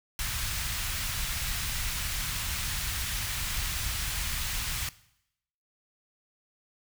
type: band-stop noise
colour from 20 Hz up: pink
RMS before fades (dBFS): -32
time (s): 0.19-4.89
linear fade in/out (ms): 2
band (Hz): 100 to 1600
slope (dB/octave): 12
effects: noise-tail reverb RT60 0.8 s tail -19 dB re dry